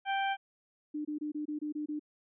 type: harmonic tone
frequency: 784 Hz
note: G5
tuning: in tune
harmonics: 1 / 2 / 3 / 4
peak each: -30 / -36 / -40 / -42 dBFS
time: 0.05-0.37 s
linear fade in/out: 50 ms
type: tone bursts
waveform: sine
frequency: 300 Hz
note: D4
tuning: 37 cents sharp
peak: -33 dBFS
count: 8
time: 0.94-1.995 s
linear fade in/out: 10 ms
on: 110 ms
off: 25 ms
effects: none